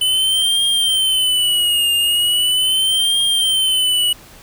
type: tone with vibrato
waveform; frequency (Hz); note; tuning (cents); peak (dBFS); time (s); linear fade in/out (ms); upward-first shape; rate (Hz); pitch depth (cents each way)
square; 3008; F#7; +28; -14; 0.01-4.13; 5; triangle; 0.39; 120
effects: pink hiss -42 dBFS RMS until 4.42 s